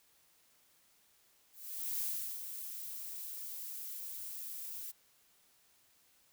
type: noise with ADSR envelope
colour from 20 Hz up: violet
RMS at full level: -36 dBFS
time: 1.52-4.92 s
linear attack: 480 ms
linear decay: 390 ms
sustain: -8 dB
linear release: 17 ms
effects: white hiss -69 dBFS RMS until 6.32 s